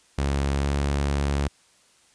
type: tone with pitch glide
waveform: sawtooth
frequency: 69.7 to 70.67 Hz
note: C#2 to C#2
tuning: +10 to +34 cents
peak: -18 dBFS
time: 0.18-1.48 s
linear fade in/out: 5 ms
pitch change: +24 cents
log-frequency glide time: 0.57-0.67 s
effects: white hiss -59 dBFS RMS until 2.14 s + resampled to 22050 Hz